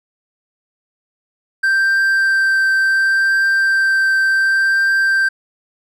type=tone with vibrato; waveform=triangle; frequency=1568 Hz; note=G6; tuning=in tune; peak=-10 dBFS; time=1.63-5.29 s; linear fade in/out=10 ms; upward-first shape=triangle; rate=0.69 Hz; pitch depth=10 cents each way; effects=none